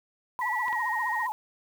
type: tone with vibrato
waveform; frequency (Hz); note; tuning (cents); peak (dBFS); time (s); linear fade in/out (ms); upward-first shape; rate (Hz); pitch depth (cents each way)
sine; 932.3; A#5; 0; -28; 0.39-1.32; 0; sine; 15; 170
type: tone with pitch glide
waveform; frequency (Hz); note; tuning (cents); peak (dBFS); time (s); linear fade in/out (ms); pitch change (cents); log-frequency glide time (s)
sine; 1946 to 1872.1; B6 to A#6; -26 to +7; -29; 0.41-1.27; 10; -67; 0.67-0.82
type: clicks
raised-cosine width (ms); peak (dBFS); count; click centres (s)
0.3; -25; 2; 0.682 / 0.728
effects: 8-bit